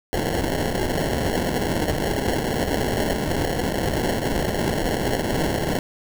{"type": "noise with sample-and-hold", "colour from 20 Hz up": "white", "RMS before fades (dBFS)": -23, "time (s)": [0.13, 5.79], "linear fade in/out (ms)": 0, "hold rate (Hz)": 1225, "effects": []}